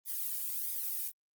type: noise with flanger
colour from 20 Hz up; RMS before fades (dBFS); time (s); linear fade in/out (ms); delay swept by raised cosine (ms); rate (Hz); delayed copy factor
violet; -36; 0.05-1.12; 50; 0.7 to 1.48; 1.5; -0.85
effects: Opus 32 kbps

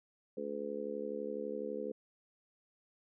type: harmonic tone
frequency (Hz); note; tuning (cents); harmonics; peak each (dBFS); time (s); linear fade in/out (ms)
72; D2; -34; 3 / 4 / 5 / 6 / 7; -45 / -46 / -48 / -41 / -41; 0.37-1.92; 5
effects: none

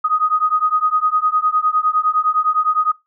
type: beating tone pair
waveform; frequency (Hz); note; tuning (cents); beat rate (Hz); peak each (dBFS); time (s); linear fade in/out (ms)
sine; 1244.5 / 1254.3; D#6 / D#6; 0 / +14; 9.8; -17; 0.04-2.92; 10
effects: noise-tail reverb RT60 0.2 s tail -20 dB re dry

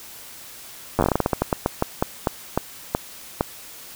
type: slowing click train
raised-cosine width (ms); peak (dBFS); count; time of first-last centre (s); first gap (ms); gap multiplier
1; -4; 21; 0.99-3.409; 9; 1.23
effects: white hiss -41 dBFS RMS until 3.95 s

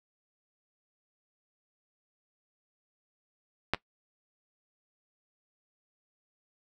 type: clicks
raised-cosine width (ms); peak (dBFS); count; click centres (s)
0.3; -8 / -19; 2; 3.736 / 3.746
effects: noise-tail reverb RT60 0.1 s tail -19 dB re dry

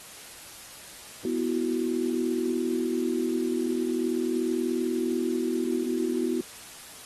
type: chord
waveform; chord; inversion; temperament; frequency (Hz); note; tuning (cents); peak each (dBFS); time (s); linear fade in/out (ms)
sine; B suspended fourth; none; equal; 246.9 / 329.6 / 370; B3 / E4 / F#4; 0 / 0 / 0; -29; 1.25-6.41; 2
effects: white hiss -45 dBFS RMS until 7.05 s + AAC 32 kbps

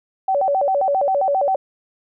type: tone with vibrato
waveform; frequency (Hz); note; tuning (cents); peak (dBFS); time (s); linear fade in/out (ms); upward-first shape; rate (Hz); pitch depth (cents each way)
sine; 659.3; E5; 0; -15; 0.28-1.56; 5; square; 7.5; 260
effects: none

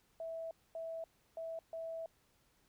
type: tone bursts at uneven times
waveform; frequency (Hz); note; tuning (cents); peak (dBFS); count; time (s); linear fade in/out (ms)
sine; 655; E5; -11; -40; 4; 0.2-0.51 / 0.75-1.04 / 1.37-1.59 / 1.73-2.06; 2
effects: pink hiss -73 dBFS RMS until 2.68 s

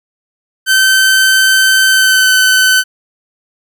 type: tone with pitch glide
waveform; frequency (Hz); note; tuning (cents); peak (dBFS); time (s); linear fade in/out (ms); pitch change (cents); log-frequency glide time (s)
sawtooth; 1541 to 1519.8; G6 to F#6; -30 to +46; -3; 0.66-2.84; 50; -24; 1.88-2.32
effects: none

